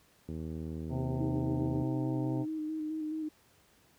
click train, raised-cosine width 3 ms, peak -27 dBFS, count 123, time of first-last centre 0.29-1.823 s, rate 79.6 Hz
harmonic tone, 130 Hz, C3, 11 cents flat, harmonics 1 / 2 / 3 / 4 / 5 / 6 / 7, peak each -33 / -39 / -43 / -45 / -47 / -49 / -50 dBFS, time 0.89-2.46 s, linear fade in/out 50 ms
sine tone with vibrato, 311.1 Hz, D#4, in tune, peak -33 dBFS, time 1.2-3.29 s, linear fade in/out 10 ms, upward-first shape square, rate 4.7 Hz, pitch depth 22 cents each way
effects pink hiss -65 dBFS RMS until 3.98 s + high-pass 60 Hz 12 dB/octave

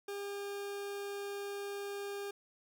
40% pulse tone, 402.6 Hz, G4, 46 cents sharp, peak -38 dBFS, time 0.08-2.31 s, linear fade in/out 5 ms, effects none

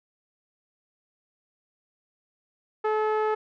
sawtooth tone with low-pass filter, 430.9 Hz, A4, 36 cents flat, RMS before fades -25 dBFS, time 2.84-3.35 s, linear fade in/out 10 ms, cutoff 1300 Hz, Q 1.3, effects none

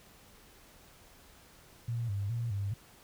sine tone with vibrato, 108.3 Hz, A2, 27 cents flat, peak -31 dBFS, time 1.88-2.74 s, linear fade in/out 5 ms, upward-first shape square, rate 2.4 Hz, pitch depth 140 cents each way, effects pink hiss -58 dBFS RMS until 3.03 s

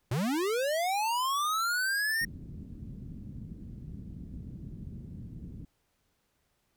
square linear sweep, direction up, 106.4 to 1864.7 Hz, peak -28 dBFS, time 0.11-2.25 s, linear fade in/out 5 ms
white low-pass noise, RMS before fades -43 dBFS, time 2.21-5.65 s, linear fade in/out 5 ms, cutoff 220 Hz, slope 24 dB/octave
effects pink hiss -75 dBFS RMS until 6.76 s

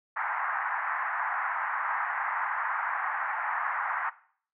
pink band-pass noise, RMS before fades -31 dBFS, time 0.16-4.1 s, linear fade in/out 10 ms, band 820 to 1900 Hz, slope 48 dB/octave, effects noise-tail reverb RT60 0.5 s tail -17 dB re dry

